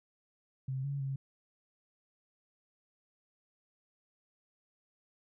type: tone with pitch steps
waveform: sine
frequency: 132.2 / 140.4 / 135.7 Hz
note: C3 / C#3 / C#3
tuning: +18 / +22 / -36 cents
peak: -33 dBFS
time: 0.68-1.16 s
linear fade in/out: 5 ms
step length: 160 ms
effects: none